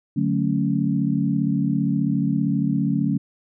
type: chord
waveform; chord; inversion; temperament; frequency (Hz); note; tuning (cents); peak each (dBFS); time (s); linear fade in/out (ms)
sine; D major seventh; none; equal; 146.83 / 185 / 220 / 277.2; D3 / F#3 / A3 / C#4; 0 / 0 / 0 / 0; -24; 0.16-3.18; 10
effects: none